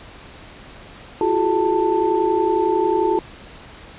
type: tone cluster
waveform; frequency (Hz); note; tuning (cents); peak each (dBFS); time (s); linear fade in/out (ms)
sine; 341.9 / 372.8 / 423.2 / 887; F4 / F#4 / G#4 / A5; -37 / +13 / +33 / +14; -21; 1.21-3.19; 2
effects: pink hiss -41 dBFS RMS until 3.98 s + resampled to 8000 Hz